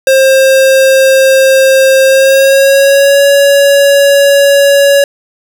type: tone with pitch glide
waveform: square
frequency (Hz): 532 to 561.7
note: C5 to C#5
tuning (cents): +29 to +23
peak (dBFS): -4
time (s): 0.07-5.04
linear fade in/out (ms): 2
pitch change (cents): +94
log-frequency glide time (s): 2.05-3.23
effects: 7-bit